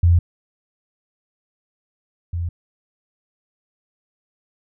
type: tone pair in turn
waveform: sine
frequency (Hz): 86 / 85.66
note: F2 / F2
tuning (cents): -26 / -33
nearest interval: unison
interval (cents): 7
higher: first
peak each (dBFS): -10 / -21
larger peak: first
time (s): 0.03-0.19 / 2.33-2.49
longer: neither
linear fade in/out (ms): 5
effects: none